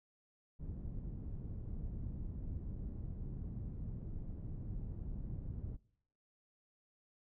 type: low-pass noise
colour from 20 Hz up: pink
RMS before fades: -43 dBFS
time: 0.59-5.77 s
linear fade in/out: 20 ms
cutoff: 170 Hz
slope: 12 dB/octave
effects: noise-tail reverb RT60 0.7 s tail -23 dB re dry